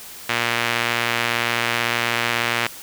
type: tone with band-pass filter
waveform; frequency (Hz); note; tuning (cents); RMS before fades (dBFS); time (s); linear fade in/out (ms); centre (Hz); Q
sawtooth; 118.1; A#2; +23; -22; 0.29-2.67; 5; 2300; 1.3
effects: white hiss -38 dBFS RMS until 2.82 s